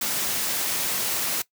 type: noise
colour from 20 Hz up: white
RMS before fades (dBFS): -26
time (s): 0.01-1.42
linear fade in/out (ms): 5
effects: noise-tail reverb RT60 0.1 s tail -19 dB re dry + high-pass 100 Hz 12 dB/octave